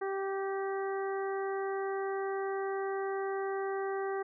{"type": "harmonic tone with a mistuned harmonic", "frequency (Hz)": 390, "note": "G4", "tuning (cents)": -9, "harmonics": [1, 2, 3, 4, 5], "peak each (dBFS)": [-33, -39, -43, -45, -47], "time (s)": [0.01, 4.23], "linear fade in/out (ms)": 10, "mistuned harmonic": 5, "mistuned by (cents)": -22, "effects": []}